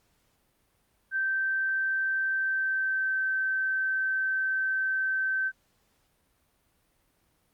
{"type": "tone with pitch glide", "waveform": "sine", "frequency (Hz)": [1557, 1545.4], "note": ["G6", "G6"], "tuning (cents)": [-12, -25], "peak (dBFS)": -25, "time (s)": [1.11, 5.52], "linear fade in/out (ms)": 50, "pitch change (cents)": -13, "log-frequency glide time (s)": [2.31, 3.21], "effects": ["pink hiss -70 dBFS RMS until 7.53 s", "Opus 48 kbps"]}